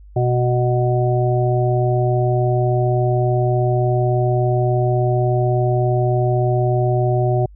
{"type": "harmonic tone", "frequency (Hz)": 123.47, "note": "B2", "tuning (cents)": 0, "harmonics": [1, 3, 5, 6], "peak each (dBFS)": [-16, -21, -23, -24], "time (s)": [0.16, 7.46], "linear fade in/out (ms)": 5, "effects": ["added 50 Hz sine -39 dBFS peak until 7.55 s"]}